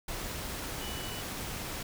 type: tone in noise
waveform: sine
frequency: 2960 Hz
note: F#7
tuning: in tune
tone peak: -44 dBFS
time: 0.81-1.21 s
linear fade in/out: 5 ms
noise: pink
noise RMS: -38 dBFS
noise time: 0.08-1.83 s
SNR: -9 dB
effects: none